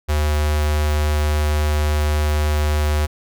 square tone with notch filter, 75.3 Hz, D2, 44 cents sharp, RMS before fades -18 dBFS, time 0.08-3.07 s, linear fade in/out 20 ms, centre 180 Hz, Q 0.68, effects none

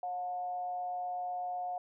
sine tone with frequency modulation, 720 Hz, F#5, 47 cents flat, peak -34 dBFS, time 0.03-1.78 s, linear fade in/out 2 ms, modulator 172 Hz, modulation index 0.32, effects none

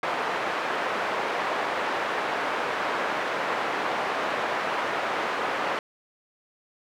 pink band-pass noise, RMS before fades -28 dBFS, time 0.03-5.79 s, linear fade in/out 2 ms, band 560 to 1800 Hz, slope 12 dB/octave, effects none

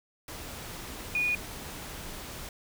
sine tone in noise, 2457 Hz, D#7, 22 cents flat, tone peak -25 dBFS, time 1.15-1.35 s, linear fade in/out 2 ms, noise pink, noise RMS -41 dBFS, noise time 0.28-2.49 s, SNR +13 dB, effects none

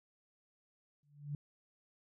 sine tone with exponential growth, 145.4 Hz, D3, 17 cents flat, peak -34 dBFS, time 1.03-1.35 s, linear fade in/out 2 ms, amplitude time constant 69 ms, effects none

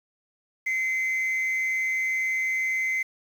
sine tone pair together, 2062 / 2264 Hz, C7 / C#7, -26 / +36 cents, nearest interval major second, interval 162 cents, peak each -22 / -31 dBFS, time 0.66-3.03 s, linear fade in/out 10 ms, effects tanh soft clip ceiling -21 dBFS + 8-bit

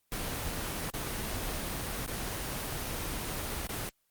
pink noise with dropouts, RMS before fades -35 dBFS, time 0.12-3.89 s, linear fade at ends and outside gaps 0 ms, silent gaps 0.901-0.938 / 2.063-2.078 / 3.67-3.692 s, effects white hiss -75 dBFS RMS until 4.1 s + Opus 24 kbps

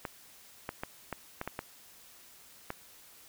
clicks, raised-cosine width 0.5 ms, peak -20 dBFS, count 8, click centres 0.052 / 0.691 / 0.835 / 1.127 / 1.414 / 1.476 / 1.591 / 2.704 s, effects white hiss -56 dBFS RMS until 3.28 s

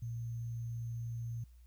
sine tone with sample-and-hold, 116.54 Hz, A#2, in tune, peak -37 dBFS, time 0.02-1.44 s, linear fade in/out 5 ms, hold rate 6300 Hz, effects added 60 Hz sine -55 dBFS peak until 1.66 s + white hiss -75 dBFS RMS until 1.66 s

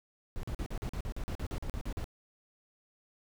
brown noise bursts, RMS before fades -36 dBFS, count 15, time 0.36-2.042 s, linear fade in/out 0 ms, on 72 ms, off 43 ms, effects none

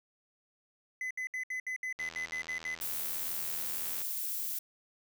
triangle tone bursts, 2021 Hz, B6, 39 cents sharp, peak -32 dBFS, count 11, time 1.01-2.747 s, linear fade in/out 2 ms, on 97 ms, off 67 ms
click train, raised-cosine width 0.2 ms, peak -28 dBFS, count 166, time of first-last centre 1.99-4.017 s, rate 81.4 Hz
violet noise, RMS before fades -36 dBFS, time 2.81-4.59 s, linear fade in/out 5 ms
effects none

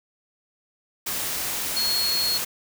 sine tone in noise, 4315 Hz, C#8, 47 cents flat, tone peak -22 dBFS, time 1.76-2.38 s, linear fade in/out 10 ms, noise white, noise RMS -28 dBFS, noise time 1.06-2.45 s, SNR +3 dB, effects none

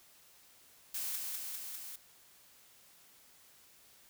blue noise with echo, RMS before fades -38 dBFS, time 0.94-1.16 s, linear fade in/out 5 ms, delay 200 ms, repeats 4, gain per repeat -2 dB, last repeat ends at 1.96 s, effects white hiss -62 dBFS RMS until 4.09 s

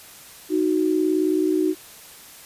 sine tone pair together, 311.1 / 370 Hz, D#4 / F#4, 0 / 0 cents, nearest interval minor third, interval 300 cents, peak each -20 / -21 dBFS, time 0.49-1.75 s, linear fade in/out 50 ms, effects white hiss -44 dBFS RMS until 2.45 s + resampled to 32000 Hz

